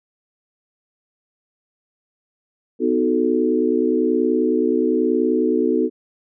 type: chord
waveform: sine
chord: B dominant seventh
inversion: none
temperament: equal with one note detuned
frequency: 250.1 / 311.1 / 370 / 440 Hz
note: B3 / D#4 / F#4 / A4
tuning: +22 / 0 / 0 / 0 cents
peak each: -21 dBFS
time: 2.79-5.9 s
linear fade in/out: 50 ms
effects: none